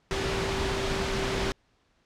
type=tone in noise; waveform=sine; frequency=388.3 Hz; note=G4; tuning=16 cents flat; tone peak=-32 dBFS; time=0.11-1.52 s; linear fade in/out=0 ms; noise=pink; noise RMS=-29 dBFS; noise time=0.11-1.52 s; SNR=-6 dB; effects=pink hiss -68 dBFS RMS until 2.05 s + low-pass 5000 Hz 12 dB/octave